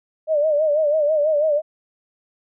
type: tone with vibrato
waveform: sine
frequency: 606 Hz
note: D#5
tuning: 46 cents flat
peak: -15 dBFS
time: 0.27-1.62 s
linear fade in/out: 50 ms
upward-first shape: sine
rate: 6.1 Hz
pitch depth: 86 cents each way
effects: none